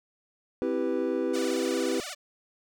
triangle chord, C major seventh, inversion none, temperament equal, 261.6 / 329.6 / 392 / 493.9 Hz, C4 / E4 / G4 / B4, 0 / 0 / 0 / 0 cents, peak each -30 / -29 / -29 / -29 dBFS, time 0.62-2 s, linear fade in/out 0 ms
5% pulse tone with vibrato, 660 Hz, E5, 2 cents sharp, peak -24 dBFS, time 1.33-2.15 s, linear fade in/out 20 ms, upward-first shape sine, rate 17 Hz, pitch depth 240 cents each way
effects none

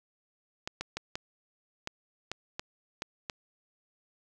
clicks, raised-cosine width 0.2 ms, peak -17 dBFS, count 9, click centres 0.675 / 0.81 / 0.97 / 1.155 / 1.874 / 2.316 / 2.595 / 3.021 / 3.298 s, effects none

